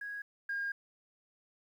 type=tone pair in turn; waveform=sine; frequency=1654 / 1618.1 Hz; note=G#6 / G#6; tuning=-8 / -46 cents; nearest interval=unison; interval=38 cents; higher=first; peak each=-38 / -32 dBFS; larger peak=second; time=0.01-0.22 / 0.49-0.72 s; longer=second; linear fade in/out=5 ms; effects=tanh soft clip ceiling -29 dBFS + 11-bit